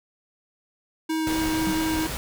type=tone with vibrato; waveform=square; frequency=317.4 Hz; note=D#4; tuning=35 cents sharp; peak=-24 dBFS; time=1.09-2.07 s; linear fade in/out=10 ms; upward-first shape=sine; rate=4.3 Hz; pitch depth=8 cents each way
type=noise; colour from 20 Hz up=pink; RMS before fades=-31 dBFS; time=1.27-2.17 s; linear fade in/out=0 ms
type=tone with exponential decay; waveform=sine; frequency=190 Hz; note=F#3; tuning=46 cents sharp; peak=-22 dBFS; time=1.67-1.88 s; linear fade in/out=0 ms; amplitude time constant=44 ms
effects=none